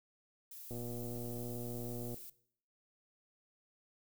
violet noise, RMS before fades -50 dBFS, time 0.51-2.3 s, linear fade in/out 5 ms
click train, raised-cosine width 2 ms, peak -32 dBFS, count 173, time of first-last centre 0.71-2.143 s, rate 120 Hz
effects noise-tail reverb RT60 0.6 s tail -18 dB re dry

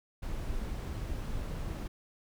brown noise, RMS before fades -36 dBFS, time 0.22-1.88 s, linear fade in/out 10 ms, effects none

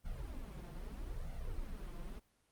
brown noise with flanger, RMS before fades -43 dBFS, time 0.04-2.2 s, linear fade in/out 20 ms, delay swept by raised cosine 1.4 to 5.8 ms, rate 0.78 Hz, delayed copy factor +1, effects pink hiss -75 dBFS RMS until 2.51 s + Opus 32 kbps

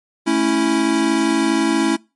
square chord, A major, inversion none, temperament equal, 220 / 277.2 / 329.6 Hz, A3 / C#4 / E4, 0 / 0 / 0 cents, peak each -23 / -20 / -18 dBFS, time 0.26-1.97 s, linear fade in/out 20 ms, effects noise-tail reverb RT60 0.3 s tail -25 dB re dry + MP3 48 kbps

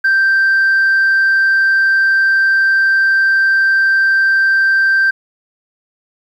sine tone, 1568 Hz, G6, in tune, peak -7 dBFS, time 0.04-5.11 s, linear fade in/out 10 ms, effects tanh soft clip ceiling -7 dBFS + 8-bit

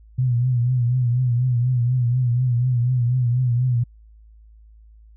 sine tone with vibrato, 123.47 Hz, B2, in tune, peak -16 dBFS, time 0.18-3.84 s, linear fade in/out 10 ms, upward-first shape triangle, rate 4.1 Hz, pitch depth 88 cents each way, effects added 54 Hz sine -45 dBFS peak until 5.16 s

